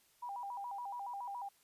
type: tone with vibrato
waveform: sine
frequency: 880 Hz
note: A5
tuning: in tune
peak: -40 dBFS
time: 0.22-1.49 s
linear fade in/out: 10 ms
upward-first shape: square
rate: 7.1 Hz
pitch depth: 170 cents each way
effects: white hiss -70 dBFS RMS until 1.63 s + resampled to 32000 Hz

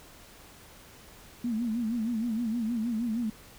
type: tone with vibrato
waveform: sine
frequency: 229.2 Hz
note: A#3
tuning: 29 cents flat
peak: -27 dBFS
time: 1.44-3.3 s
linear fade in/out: 5 ms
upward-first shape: sine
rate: 6.4 Hz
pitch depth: 110 cents each way
effects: pink hiss -52 dBFS RMS until 3.58 s

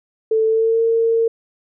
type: tone with pitch glide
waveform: sine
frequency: 441.8 to 456.1 Hz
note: A4 to A#4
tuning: +7 to -38 cents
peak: -13 dBFS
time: 0.31-1.28 s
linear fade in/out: 5 ms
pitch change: +55 cents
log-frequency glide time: 0.46-0.81 s
effects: none

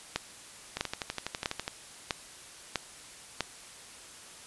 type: two click trains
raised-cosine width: 0.2 ms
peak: -11 / -15 dBFS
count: 6 / 12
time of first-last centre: 0.16-3.407 / 0.77-1.679 s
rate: 1.54 / 12.1 Hz
effects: white hiss -49 dBFS RMS until 4.46 s + resampled to 24000 Hz

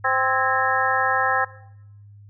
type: harmonic tone with a mistuned harmonic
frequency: 261.6 Hz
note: C4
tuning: in tune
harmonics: 2 / 3 / 4 / 5 / 6 / 7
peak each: -28 / -24 / -25 / -24 / -24 / -27 dBFS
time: 0.04-1.45 s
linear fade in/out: 10 ms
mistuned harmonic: 6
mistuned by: +87 cents
effects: noise-tail reverb RT60 0.8 s tail -18 dB re dry + added 102 Hz sine -43 dBFS peak until 2.29 s

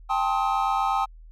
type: chord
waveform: triangle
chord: A half-diminished seventh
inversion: third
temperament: just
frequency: 792 / 880 / 1056 / 1267.2 Hz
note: G5 / A5 / C6 / Eb6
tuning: +18 / 0 / +16 / +31 cents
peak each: -23 / -26 / -28 / -25 dBFS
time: 0.09-1.06 s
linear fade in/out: 20 ms
effects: added 40 Hz sine -43 dBFS peak until 1.31 s

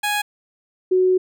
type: tone pair in turn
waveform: 15% pulse / sine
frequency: 830.6 / 370 Hz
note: G#5 / F#4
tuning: 0 / 0 cents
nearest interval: octave + major second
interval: 1400 cents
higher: first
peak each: -13 dBFS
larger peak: neither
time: 0.03-0.22 / 0.91-1.18 s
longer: second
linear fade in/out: 10 ms
effects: none

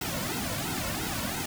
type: noise with flanger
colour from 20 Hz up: pink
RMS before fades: -32 dBFS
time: 0.01-1.46 s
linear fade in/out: 5 ms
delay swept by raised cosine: 1.7 to 2.51 ms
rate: 2.9 Hz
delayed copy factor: -1
effects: none

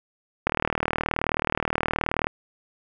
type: click train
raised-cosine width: 0.5 ms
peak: -7 dBFS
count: 71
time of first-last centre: 0.47-2.269 s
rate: 38.9 Hz
effects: none

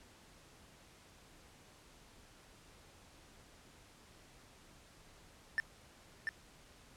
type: tone with echo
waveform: triangle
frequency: 1783 Hz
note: A6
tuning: 22 cents sharp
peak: -28 dBFS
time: 5.58-5.6 s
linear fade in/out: 0 ms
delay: 690 ms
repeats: 1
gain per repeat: -4 dB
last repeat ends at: 6.29 s
effects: pink hiss -61 dBFS RMS until 6.96 s + low-pass 10000 Hz 12 dB/octave

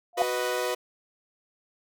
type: tone with exponential growth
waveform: sine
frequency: 699 Hz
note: F5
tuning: 1 cent sharp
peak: -15 dBFS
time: 0.13-0.22 s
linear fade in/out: 1 ms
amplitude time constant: 18 ms
type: chord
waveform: sawtooth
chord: B major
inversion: second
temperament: equal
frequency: 370 / 493.9 / 622.3 Hz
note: F#4 / B4 / D#5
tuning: 0 / 0 / 0 cents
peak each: -28 / -25 / -29 dBFS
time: 0.17-0.75 s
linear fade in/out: 10 ms
effects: none

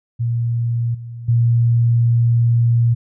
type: tone with level steps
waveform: sine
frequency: 117.7 Hz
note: A#2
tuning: 17 cents sharp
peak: -16 / -28 / -11 dBFS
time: 0.19-2.95 s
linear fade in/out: 20 ms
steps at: 0.94 / 1.28 s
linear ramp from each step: 10 ms
effects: none

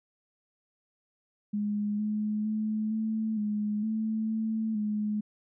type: tone with pitch steps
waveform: sine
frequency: 207.5 / 212 / 215.7 / 219.7 / 209.7 / 219.4 / 220.8 / 210.8 Hz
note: G#3 / G#3 / A3 / A3 / G#3 / A3 / A3 / G#3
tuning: -1 / +36 / -34 / -2 / +17 / -5 / +6 / +26 cents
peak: -27 dBFS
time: 1.53-5.21 s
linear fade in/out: 10 ms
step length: 460 ms
effects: none

